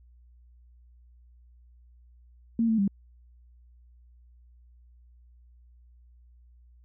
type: tone with pitch steps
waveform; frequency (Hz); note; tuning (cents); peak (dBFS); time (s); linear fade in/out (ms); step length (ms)
sine; 229.1 / 222.5 / 198.3; A#3 / A3 / G3; -30 / +20 / +20; -21; 2.59-2.878; 2; 96
effects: added 60 Hz sine -53 dBFS peak until 6.84 s